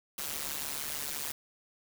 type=noise with amplitude modulation; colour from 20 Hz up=white; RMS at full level=-33 dBFS; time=0.18-1.32 s; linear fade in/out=5 ms; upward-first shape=sine; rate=146 Hz; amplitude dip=90%; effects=none